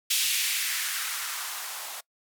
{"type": "noise with band-pass filter sweep", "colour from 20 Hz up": "violet", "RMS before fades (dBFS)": -30, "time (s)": [0.1, 2.01], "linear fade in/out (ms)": 10, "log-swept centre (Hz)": [3100, 680], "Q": 1.7, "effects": ["noise-tail reverb RT60 0.1 s tail -23 dB re dry"]}